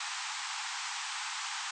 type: band-pass noise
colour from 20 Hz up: pink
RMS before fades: -38 dBFS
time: 0-1.71 s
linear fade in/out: 5 ms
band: 790 to 8300 Hz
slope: 96 dB/octave
effects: none